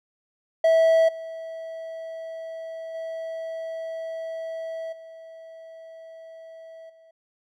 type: tone with level steps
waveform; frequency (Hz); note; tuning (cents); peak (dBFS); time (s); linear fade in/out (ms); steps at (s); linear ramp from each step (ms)
triangle; 652; E5; -19; -13 / -31 / -28 / -39 / -49; 0.64-7.11; 5; 1.08 / 2.94 / 4.92 / 6.89; 10
effects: none